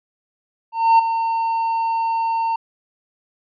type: tone with ADSR envelope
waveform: triangle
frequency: 910 Hz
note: A#5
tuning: 42 cents flat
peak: -6 dBFS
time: 0.72-2.56 s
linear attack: 270 ms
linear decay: 8 ms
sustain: -10 dB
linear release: 5 ms
effects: resampled to 11025 Hz